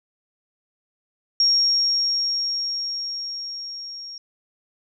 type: tone with level ramp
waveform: sine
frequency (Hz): 5570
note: F8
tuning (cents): -5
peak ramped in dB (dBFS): -14 to -34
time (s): 1.4-4.18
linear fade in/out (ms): 2
effects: none